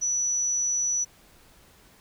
sine tone, 5920 Hz, F#8, in tune, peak -23 dBFS, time 0.01-1.05 s, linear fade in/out 20 ms, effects pink hiss -56 dBFS RMS until 2 s

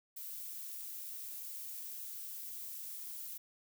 violet noise, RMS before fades -45 dBFS, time 0.16-3.38 s, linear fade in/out 10 ms, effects none

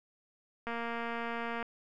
click train, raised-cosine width 0.5 ms, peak -23 dBFS, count 224, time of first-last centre 0.67-1.627 s, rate 233 Hz, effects none

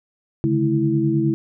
sine tone cluster, 139.7 / 149.3 / 213.6 / 328.7 Hz, C#3 / D3 / G#3 / E4, +14 / +29 / +49 / -5 cents, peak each -21 / -26 / -24 / -19 dBFS, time 0.44-1.34 s, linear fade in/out 0 ms, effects none

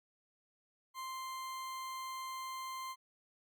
40% pulse tone, 1046.5 Hz, C6, in tune, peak -40 dBFS, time 0.94-2.96 s, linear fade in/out 50 ms, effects Opus 48 kbps

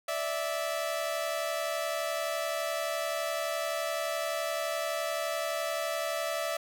sawtooth tone pair together, 585.3 / 657 Hz, D5 / E5, -6 / -6 cents, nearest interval major second, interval 200 cents, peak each -31 / -28 dBFS, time 0.08-6.57 s, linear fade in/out 5 ms, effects none

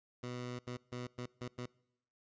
15% pulse tone bursts at uneven times, 123.47 Hz, B2, in tune, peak -34 dBFS, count 6, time 0.23-0.59 / 0.67-0.77 / 0.92-1.07 / 1.18-1.26 / 1.41-1.48 / 1.58-1.66 s, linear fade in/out 5 ms, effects noise-tail reverb RT60 0.8 s tail -24 dB re dry + resampled to 16000 Hz

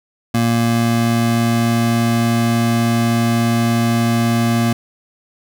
square tone pair together, 116.54 / 233.1 Hz, A#2 / A#3, 0 / 0 cents, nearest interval octave, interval 1200 cents, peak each -18 / -16 dBFS, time 0.34-4.73 s, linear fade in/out 5 ms, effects none

